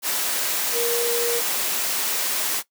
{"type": "tone in noise", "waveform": "sine", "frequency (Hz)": 472.9, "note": "A#4", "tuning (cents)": 25, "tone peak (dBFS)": -22, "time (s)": [0.72, 1.42], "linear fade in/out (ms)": 50, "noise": "white", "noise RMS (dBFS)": -24, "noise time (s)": [0.02, 2.63], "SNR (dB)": -1, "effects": ["noise-tail reverb RT60 0.1 s tail -17 dB re dry", "high-pass 300 Hz 12 dB/octave"]}